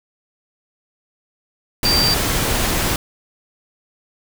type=tone in noise; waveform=sine; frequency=4691 Hz; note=D8; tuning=3 cents flat; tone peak=-15 dBFS; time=1.85-2.14 s; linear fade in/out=2 ms; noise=pink; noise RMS=-19 dBFS; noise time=1.83-2.96 s; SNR=+1 dB; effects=none